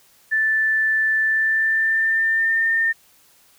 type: tone with pitch glide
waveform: sine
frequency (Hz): 1760 to 1813.7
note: A6 to A#6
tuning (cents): 0 to -48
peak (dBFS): -16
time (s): 0.31-2.93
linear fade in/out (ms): 20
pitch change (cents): +52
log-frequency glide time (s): 1.22-2.69
effects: white hiss -55 dBFS RMS until 3.58 s